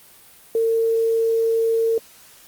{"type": "tone with quantisation", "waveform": "sine", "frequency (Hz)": 453.7, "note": "A#4", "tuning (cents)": -47, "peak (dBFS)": -16, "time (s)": [0.55, 1.98], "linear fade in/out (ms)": 2, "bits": 7, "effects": ["white hiss -48 dBFS RMS until 2.47 s", "Opus 32 kbps"]}